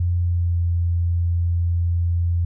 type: tone with pitch glide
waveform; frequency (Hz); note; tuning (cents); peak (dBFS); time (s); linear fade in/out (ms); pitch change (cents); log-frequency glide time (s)
sine; 87.6 to 85.9; F2 to F2; +6 to -28; -17; 0-2.45; 5; -34; 0.15-0.6
effects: none